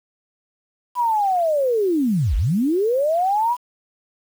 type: linear two-way sweep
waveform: sine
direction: down then up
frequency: 1000 to 42.81 to 1000 Hz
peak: -16 dBFS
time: 0.95-3.57 s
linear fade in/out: 50 ms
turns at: 2.36 s
effects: 7-bit